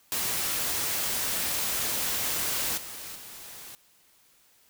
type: noise with level steps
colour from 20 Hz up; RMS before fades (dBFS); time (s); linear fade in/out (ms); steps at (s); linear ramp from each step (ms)
white; -29 / -40 / -44; 0.12-3.75; 0; 2.77 / 3.15; 10
effects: white hiss -62 dBFS RMS until 4.69 s